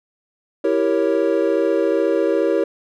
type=chord; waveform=triangle; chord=E diminished seventh; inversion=none; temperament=equal; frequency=329.6 / 392 / 466.2 / 554.4 Hz; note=E4 / G4 / Bb4 / Db5; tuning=0 / 0 / 0 / 0 cents; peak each=-19 dBFS; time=0.64-2.64 s; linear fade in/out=5 ms; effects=none